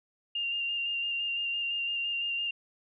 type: tone with vibrato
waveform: sine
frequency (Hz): 2794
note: F7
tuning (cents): 0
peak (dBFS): -29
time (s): 0.35-2.51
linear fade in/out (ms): 5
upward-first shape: square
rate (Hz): 5.9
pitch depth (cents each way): 15
effects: none